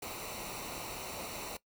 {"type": "noise with comb filter", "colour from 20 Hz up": "pink", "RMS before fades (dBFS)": -42, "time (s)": [0.02, 1.57], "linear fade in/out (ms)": 5, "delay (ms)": 0.6, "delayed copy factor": -0.65, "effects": ["noise-tail reverb RT60 0.1 s tail -19 dB re dry"]}